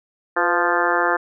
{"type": "harmonic tone with a mistuned harmonic", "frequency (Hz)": 174.61, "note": "F3", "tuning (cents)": 0, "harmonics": [2, 3, 4, 5, 6, 7, 8, 9, 10], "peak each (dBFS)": [-25, -25, -25, -25, -25, -25, -25, -25, -25], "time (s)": [0.36, 1.17], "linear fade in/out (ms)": 10, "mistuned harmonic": 3, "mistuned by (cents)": -49, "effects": []}